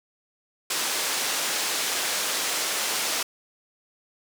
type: band-pass noise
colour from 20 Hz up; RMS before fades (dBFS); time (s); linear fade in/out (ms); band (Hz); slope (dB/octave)
white; -27; 0.7-3.23; 5; 310 to 8100; 12
effects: none